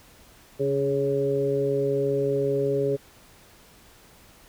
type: harmonic tone with a mistuned harmonic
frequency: 138.59 Hz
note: C#3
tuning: in tune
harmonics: 1 / 2 / 3 / 4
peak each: -30 / -32 / -23 / -29 dBFS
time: 0.59-2.97 s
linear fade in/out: 20 ms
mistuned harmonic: 2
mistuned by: +33 cents
effects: pink hiss -53 dBFS RMS until 4.48 s